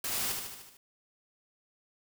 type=noise with echo; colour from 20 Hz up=white; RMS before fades=-34 dBFS; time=0.04-0.32 s; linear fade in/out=2 ms; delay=75 ms; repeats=6; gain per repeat=-4 dB; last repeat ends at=0.77 s; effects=none